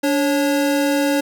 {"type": "tone pair together", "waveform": "square", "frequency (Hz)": [289, 550], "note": ["D4", "C#5"], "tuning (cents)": [-28, -14], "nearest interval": "major seventh", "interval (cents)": 1114, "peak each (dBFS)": [-18, -21], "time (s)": [0.03, 1.21], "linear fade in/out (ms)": 10, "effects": []}